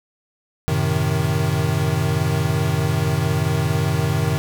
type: chord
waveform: square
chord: F# diminished seventh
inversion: none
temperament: equal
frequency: 92.5 / 110 / 130.81 / 155.56 Hz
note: F#2 / A2 / C3 / Eb3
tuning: 0 / 0 / 0 / 0 cents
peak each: -25 / -26 / -24 / -22 dBFS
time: 0.68-4.38 s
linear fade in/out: 0 ms
effects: none